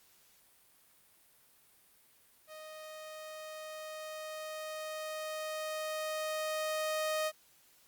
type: tone with level ramp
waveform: sawtooth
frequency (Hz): 622.3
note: D#5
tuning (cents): 0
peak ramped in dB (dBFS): -43 to -27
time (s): 2.47-7.32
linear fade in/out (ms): 50
effects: white hiss -65 dBFS RMS until 7.87 s + Opus 48 kbps